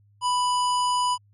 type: harmonic tone with a mistuned harmonic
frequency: 990 Hz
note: B5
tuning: 4 cents sharp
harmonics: 1 / 3 / 5 / 7 / 9 / 10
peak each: -21 / -31 / -35 / -38 / -40 / -41 dBFS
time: 0.21-1.18 s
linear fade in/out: 50 ms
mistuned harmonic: 9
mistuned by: +44 cents
effects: added 102 Hz sine -56 dBFS peak until 1.33 s